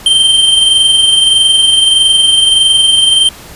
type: tone with amplitude modulation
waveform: square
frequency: 3136 Hz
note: G7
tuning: in tune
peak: -4 dBFS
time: 0.06-3.29 s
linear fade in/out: 2 ms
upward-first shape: sine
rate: 21.6 Hz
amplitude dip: 40%
effects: pink hiss -32 dBFS RMS until 3.55 s + resampled to 32000 Hz